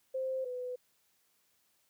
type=tone pair in turn; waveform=sine; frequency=523.3 / 499.3 Hz; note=C5 / B4; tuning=0 / +19 cents; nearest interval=minor second; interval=81 cents; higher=first; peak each=-32 / -36 dBFS; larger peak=first; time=0.14-0.45 / 0.45-0.76 s; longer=neither; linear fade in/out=10 ms; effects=white hiss -73 dBFS RMS until 1.89 s + high-pass 60 Hz 12 dB/octave